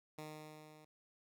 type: tone with level ramp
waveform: 10% pulse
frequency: 153.8 Hz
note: D#3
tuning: 20 cents flat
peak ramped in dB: -37 to -51 dBFS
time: 0.18-0.85 s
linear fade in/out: 5 ms
effects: none